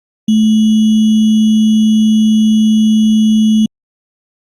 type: tone with sample-and-hold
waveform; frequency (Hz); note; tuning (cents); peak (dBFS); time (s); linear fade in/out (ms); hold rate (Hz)
sine; 217.3; A3; -21; -6; 0.28-3.66; 5; 3150
effects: low-pass 7000 Hz 12 dB/octave + Opus 48 kbps